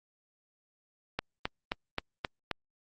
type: click train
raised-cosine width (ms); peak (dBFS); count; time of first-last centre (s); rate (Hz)
0.3; -14; 6; 1.19-2.513; 3.78
effects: Opus 48 kbps